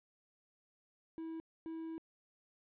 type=tone bursts at uneven times; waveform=triangle; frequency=324.8 Hz; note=E4; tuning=26 cents flat; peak=-39 dBFS; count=2; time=1.18-1.4 / 1.66-1.98 s; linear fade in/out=0 ms; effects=resampled to 8000 Hz + 13-bit